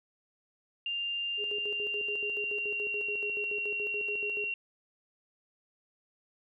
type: tone with pitch glide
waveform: sine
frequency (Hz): 2794 to 2746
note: F7 to F7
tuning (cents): 0 to -30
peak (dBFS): -31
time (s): 0.86-4.54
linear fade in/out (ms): 2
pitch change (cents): -30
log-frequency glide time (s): 1.43-3.25
type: tone with tremolo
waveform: sine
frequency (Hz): 415.3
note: G#4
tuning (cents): 0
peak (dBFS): -36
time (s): 1.37-4.52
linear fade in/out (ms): 50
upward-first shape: square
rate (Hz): 7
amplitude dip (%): 80
effects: none